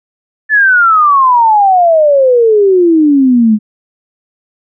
sine exponential sweep, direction down, 1760 to 207.7 Hz, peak -4 dBFS, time 0.49-3.59 s, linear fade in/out 50 ms, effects none

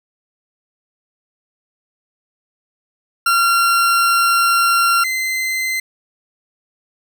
40% pulse tone pair in turn, 1375 / 2064 Hz, F6 / C7, -27 / -24 cents, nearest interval perfect fifth, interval 703 cents, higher second, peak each -11 / -17 dBFS, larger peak first, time 3.26-5.04 / 5.04-5.8 s, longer first, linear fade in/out 5 ms, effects none

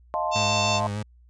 sine chord, F dominant seventh, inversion third, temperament equal, 622.3 / 698.5 / 880 / 1046.5 Hz, Eb5 / F5 / A5 / C6, 0 / 0 / 0 / 0 cents, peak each -29 dBFS, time 0.14-0.87 s, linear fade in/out 0 ms
harmonic tone, 892 Hz, A5, 23 cents sharp, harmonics 3 / 4 / 5 / 6 / 7 / 8, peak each -28 / -30 / -32 / -34 / -35 / -36 dBFS, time 0.31-0.81 s, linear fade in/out 50 ms
30% pulse tone with vibrato, 103.83 Hz, G#2, in tune, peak -25 dBFS, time 0.35-1.03 s, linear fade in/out 10 ms, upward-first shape sine, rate 6.6 Hz, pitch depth 38 cents each way
effects added 60 Hz sine -51 dBFS peak until 1.29 s + resampled to 22050 Hz

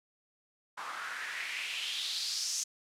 white noise with band-pass filter sweep, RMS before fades -37 dBFS, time 0.77-2.64 s, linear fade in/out 10 ms, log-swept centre 1100 to 6400 Hz, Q 3.6, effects low-pass 12000 Hz 12 dB/octave

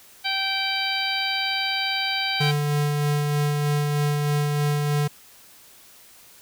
harmonic tone, 777 Hz, G5, 16 cents flat, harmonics 1 / 2 / 3 / 4 / 5 / 6, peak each -30 / -31 / -28 / -29 / -30 / -30 dBFS, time 0.24-2.52 s, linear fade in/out 20 ms
square tone with tremolo, 146.83 Hz, D3, in tune, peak -20 dBFS, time 2.4-5.08 s, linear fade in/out 10 ms, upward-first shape sine, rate 3.2 Hz, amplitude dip 25%
effects white hiss -50 dBFS RMS until 6.41 s

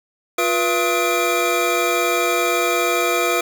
square tone cluster, 353.9 / 486.7 / 679 / 1268 / 2376 Hz, F4 / B4 / F5 / D#6 / D7, +23 / -25 / -49 / +32 / +20 cents, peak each -24 dBFS, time 0.38-3.41 s, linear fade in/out 5 ms, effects 8-bit

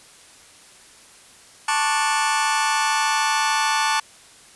sawtooth chord, D major seventh, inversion second, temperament just, 881 / 1101.2 / 1174.7 / 1468.3 Hz, A5 / C#6 / D6 / F#6, +2 / -12 / 0 / -14 cents, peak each -17 / -23 / -22 / -23 dBFS, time 1.68-4 s, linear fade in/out 5 ms, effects white hiss -48 dBFS RMS until 4.55 s + resampled to 24000 Hz

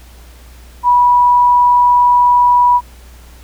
sine tone, 977 Hz, B5, 19 cents flat, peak -6 dBFS, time 0.83-2.81 s, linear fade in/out 50 ms, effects added 60 Hz sine -36 dBFS peak until 3.43 s + pink hiss -44 dBFS RMS until 3.43 s

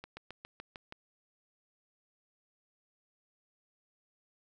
slowing click train, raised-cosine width 0.3 ms, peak -28 dBFS, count 7, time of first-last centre 0.04-0.924 s, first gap 130 ms, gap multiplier 1.05, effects none

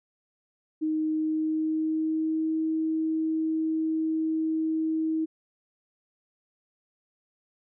sine tone with pitch glide, 312.2 to 318.2 Hz, D#4 to D#4, +6 to +39 cents, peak -24 dBFS, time 0.81-5.26 s, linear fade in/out 20 ms, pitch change +33 cents, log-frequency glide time 1.12-2.58 s, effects none

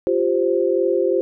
sine chord, F suspended second, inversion none, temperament equal, 349.2 / 392 / 523.3 Hz, F4 / G4 / C5, 0 / 0 / 0 cents, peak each -20 dBFS, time 0.07-1.21 s, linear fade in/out 0 ms, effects none

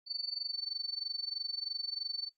sine tone with amplitude modulation, 4500 Hz, C#8, 25 cents sharp, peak -31 dBFS, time 0.06-2.31 s, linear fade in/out 50 ms, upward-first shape sine, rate 23.1 Hz, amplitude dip 85%, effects noise-tail reverb RT60 0.1 s tail -18 dB re dry + Opus 48 kbps

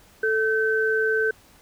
sine tone pair together, 439.9 / 1537 Hz, A4 / G6, 0 / -35 cents, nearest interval octave + minor seventh, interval 2165 cents, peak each -22 / -22 dBFS, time 0.23-1.31 s, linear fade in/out 5 ms, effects pink hiss -54 dBFS RMS until 1.61 s

